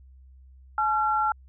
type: tone pair together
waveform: sine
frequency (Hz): 856 / 1365.9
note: A5 / F6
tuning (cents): -48 / -39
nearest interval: minor sixth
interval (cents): 809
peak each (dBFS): -24 / -24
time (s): 0.78-1.32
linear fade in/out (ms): 2
effects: added 65 Hz sine -48 dBFS peak until 1.48 s